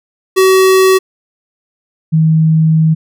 square / sine tone pair in turn, 378.4 / 159.1 Hz, F#4 / D#3, +39 / +39 cents, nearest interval octave + minor third, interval 1500 cents, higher first, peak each -6 dBFS, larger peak neither, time 0.36-0.99 / 2.12-2.95 s, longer second, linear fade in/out 20 ms, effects none

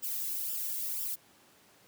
violet noise with flanger, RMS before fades -35 dBFS, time 0.02-1.16 s, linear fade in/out 20 ms, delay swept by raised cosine 0.47 to 1.67 ms, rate 2 Hz, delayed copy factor -0.85, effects pink hiss -61 dBFS RMS until 1.87 s + high-pass 150 Hz 12 dB/octave

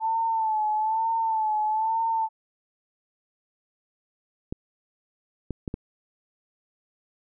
sine tone with vibrato, 880 Hz, A5, in tune, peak -22 dBFS, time 0-2.29 s, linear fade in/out 50 ms, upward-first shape sine, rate 1.1 Hz, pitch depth 55 cents each way
clicks, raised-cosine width 3 ms, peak -17 dBFS, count 4, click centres 4.525 / 5.507 / 5.678 / 5.741 s
effects none

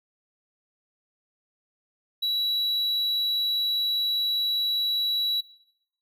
triangle tone, 3915 Hz, B7, 16 cents flat, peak -22 dBFS, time 2.22-5.41 s, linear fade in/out 10 ms, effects noise-tail reverb RT60 0.8 s tail -19 dB re dry

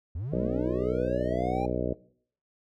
triangle linear sweep, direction up, 71.2 to 808 Hz, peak -29 dBFS, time 0.15-1.66 s, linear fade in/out 5 ms
harmonic tone, 61.74 Hz, B1, in tune, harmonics 1 / 2 / 3 / 4 / 5 / 6 / 7 / 8 / 9 / 10, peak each -36 / -36 / -36 / -36 / -36 / -36 / -36 / -36 / -36 / -36 dBFS, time 0.32-1.94 s, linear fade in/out 10 ms
effects noise-tail reverb RT60 0.6 s tail -21 dB re dry

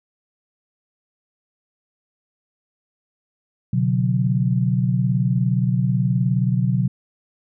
sine tone cluster, 125.2 / 144.1 / 182.8 Hz, B2 / D3 / F#3, +24 / -33 / -21 cents, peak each -19 / -23 / -21 dBFS, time 3.73-6.88 s, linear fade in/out 5 ms, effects none

